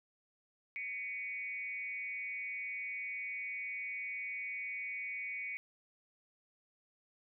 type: tone with frequency modulation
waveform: sine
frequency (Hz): 2240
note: C#7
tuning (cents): +18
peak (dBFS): -38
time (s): 0.76-5.57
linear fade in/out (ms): 0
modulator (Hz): 206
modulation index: 0.68
effects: none